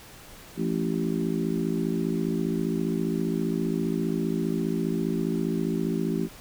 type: harmonic tone with a mistuned harmonic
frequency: 55 Hz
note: A1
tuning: in tune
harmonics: 3 / 4 / 5 / 6 / 7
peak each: -29 / -30 / -31 / -32 / -32 dBFS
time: 0.56-6.29 s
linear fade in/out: 50 ms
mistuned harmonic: 3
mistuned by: +55 cents
effects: pink hiss -47 dBFS RMS until 6.4 s